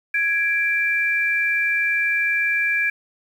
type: tone pair together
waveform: sine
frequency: 1661.2 / 2349 Hz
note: G#6 / D7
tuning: 0 / 0 cents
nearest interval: tritone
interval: 600 cents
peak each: -21 / -20 dBFS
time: 0.14-2.9 s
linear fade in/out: 5 ms
effects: 8-bit